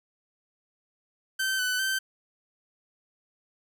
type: tone with pitch steps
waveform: sawtooth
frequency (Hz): 1546 / 1501 / 1549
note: G6 / F#6 / G6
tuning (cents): -24 / +24 / -21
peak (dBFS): -22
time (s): 1.39-1.99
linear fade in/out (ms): 10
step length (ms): 200
effects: none